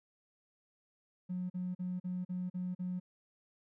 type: tone bursts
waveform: triangle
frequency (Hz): 181.3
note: F#3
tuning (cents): -35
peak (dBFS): -31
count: 7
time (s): 1.29-3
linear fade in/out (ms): 20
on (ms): 210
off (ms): 40
effects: tanh soft clip ceiling -32 dBFS